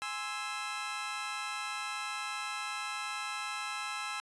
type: chord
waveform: 20% pulse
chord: Ab augmented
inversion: none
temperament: equal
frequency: 830.6 / 1046.5 / 1318.5 Hz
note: Ab5 / C6 / E6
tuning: 0 / 0 / 0 cents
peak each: -37 / -37 / -33 dBFS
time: 0.02-4.2 s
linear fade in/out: 0 ms
effects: resampled to 22050 Hz